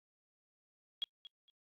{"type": "tone with echo", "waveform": "sine", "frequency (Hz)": 3300, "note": "G#7", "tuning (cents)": -12, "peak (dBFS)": -33, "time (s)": [1.02, 1.04], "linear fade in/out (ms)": 0, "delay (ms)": 230, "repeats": 2, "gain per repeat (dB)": -15, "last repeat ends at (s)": 1.5, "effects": ["noise-tail reverb RT60 0.1 s tail -25 dB re dry", "Opus 48 kbps"]}